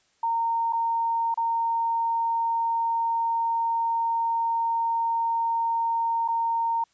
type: tone with dropouts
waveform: sine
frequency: 920 Hz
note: A#5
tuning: 23 cents flat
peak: -22 dBFS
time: 0.23-6.84 s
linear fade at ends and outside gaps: 5 ms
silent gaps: 0.726-0.731 / 1.343-1.374 / 6.279-6.284 s
effects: white hiss -66 dBFS RMS until 6.93 s + resampled to 16000 Hz